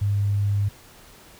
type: tone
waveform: sine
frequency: 101.3 Hz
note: G#2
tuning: 43 cents flat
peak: -19 dBFS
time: 0.01-0.69 s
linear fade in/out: 10 ms
effects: pink hiss -49 dBFS RMS until 1.39 s